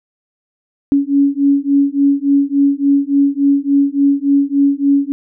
sine beating tone pair, 278.7 / 282.2 Hz, C#4 / C#4, +9 / +31 cents, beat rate 3.5 Hz, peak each -13 dBFS, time 0.92-5.12 s, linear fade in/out 0 ms, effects none

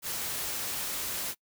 white noise, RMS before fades -34 dBFS, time 0.02-1.35 s, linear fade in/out 50 ms, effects noise-tail reverb RT60 0.1 s tail -25 dB re dry

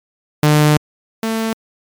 sawtooth tone pair in turn, 150.4 / 223.5 Hz, D3 / A3, +42 / +27 cents, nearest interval perfect fifth, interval 685 cents, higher second, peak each -5 / -13 dBFS, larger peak first, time 0.43-0.77 / 1.23-1.53 s, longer first, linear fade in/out 2 ms, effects MP3 96 kbps

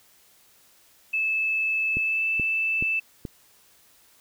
sine tone with pitch glide, 2616 to 2639 Hz, E7 to E7, -14 to +1 cents, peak -22 dBFS, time 1.13-3 s, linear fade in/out 10 ms, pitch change +15 cents, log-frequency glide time 1.99-2.24 s
click train, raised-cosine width 3 ms, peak -19 dBFS, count 4, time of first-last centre 1.97-3.252 s, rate 2.34 Hz
effects white hiss -58 dBFS RMS until 4.2 s

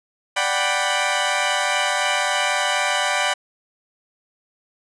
15% pulse chord, G major seventh, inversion second, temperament equal, 587.3 / 740 / 784 / 987.8 Hz, D5 / F#5 / G5 / B5, 0 / 0 / 0 / 0 cents, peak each -18 dBFS, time 0.36-3.34 s, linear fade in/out 10 ms, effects resampled to 22050 Hz

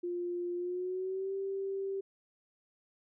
sine tone with pitch glide, 351.4 to 389.9 Hz, F4 to G4, +11 to -9 cents, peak -33 dBFS, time 0.03-2.01 s, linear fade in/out 10 ms, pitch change +180 cents, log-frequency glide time 0.56-1.34 s, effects none

